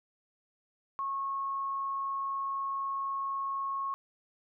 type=tone; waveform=sine; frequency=1094 Hz; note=C#6; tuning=23 cents flat; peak=-31 dBFS; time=0.99-3.94 s; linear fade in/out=0 ms; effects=none